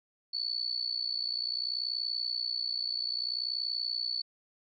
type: tone with amplitude modulation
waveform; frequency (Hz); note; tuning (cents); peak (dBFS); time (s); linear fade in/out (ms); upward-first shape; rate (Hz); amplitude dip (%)
sine; 4449; C#8; +5; -27; 0.33-4.22; 10; sine; 60.6; 85
effects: none